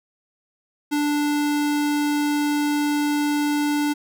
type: tone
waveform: square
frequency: 293.7 Hz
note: D4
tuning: in tune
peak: -20 dBFS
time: 0.91-3.94 s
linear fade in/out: 20 ms
effects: none